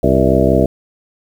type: harmonic tone with a mistuned harmonic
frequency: 65.41 Hz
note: C2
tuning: in tune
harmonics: 1 / 2 / 3 / 4 / 5 / 6 / 7 / 9 / 10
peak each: -18 / -18 / -18 / -18 / -18 / -18 / -18 / -18 / -18 dBFS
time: 0.03-0.66 s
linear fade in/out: 5 ms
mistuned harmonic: 7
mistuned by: +70 cents
effects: 7-bit